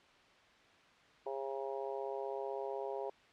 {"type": "harmonic tone", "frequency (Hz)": 135.8, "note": "C#3", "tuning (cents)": -35, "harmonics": [3, 4, 5, 6, 7], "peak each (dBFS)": [-41, -43, -45, -47, -48], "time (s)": [1.26, 3.1], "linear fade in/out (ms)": 5, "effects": ["white hiss -63 dBFS RMS until 3.32 s", "low-pass 3000 Hz 12 dB/octave"]}